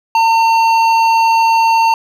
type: tone with hard clipping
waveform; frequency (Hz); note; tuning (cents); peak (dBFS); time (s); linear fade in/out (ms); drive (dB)
sine; 907; A#5; -48; -10; 0.15-1.94; 2; 10
effects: none